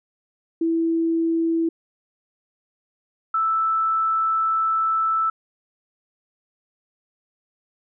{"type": "tone pair in turn", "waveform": "sine", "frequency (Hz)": [329.6, 1318.4], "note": ["E4", "E6"], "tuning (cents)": [0, 0], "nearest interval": "2 octaves", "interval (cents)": 2400, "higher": "second", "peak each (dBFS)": -18, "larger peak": "neither", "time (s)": [[0.61, 1.69], [3.34, 5.3]], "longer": "second", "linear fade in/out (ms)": 5, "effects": []}